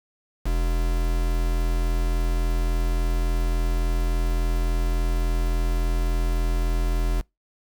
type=tone with quantisation; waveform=triangle; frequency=41.77 Hz; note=E1; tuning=24 cents sharp; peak=-18 dBFS; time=0.45-7.22 s; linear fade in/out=20 ms; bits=5; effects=noise-tail reverb RT60 0.2 s tail -25 dB re dry